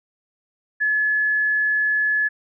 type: tone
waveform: sine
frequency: 1710 Hz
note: A6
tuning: 50 cents flat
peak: -17 dBFS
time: 0.8-2.29 s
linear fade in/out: 20 ms
effects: none